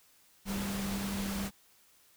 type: tone in noise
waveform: sine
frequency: 197.6 Hz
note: G3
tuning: 14 cents sharp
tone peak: -34 dBFS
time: 0.45-1.51 s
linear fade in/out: 50 ms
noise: pink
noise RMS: -39 dBFS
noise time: 0.45-1.51 s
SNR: +2 dB
effects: white hiss -64 dBFS RMS until 2.16 s